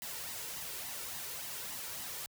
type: noise with flanger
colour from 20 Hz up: white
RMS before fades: -42 dBFS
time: 0.02-2.26 s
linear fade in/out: 0 ms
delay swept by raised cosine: 1 to 2.2 ms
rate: 3.5 Hz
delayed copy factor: +0.55
effects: high-pass 60 Hz 12 dB/octave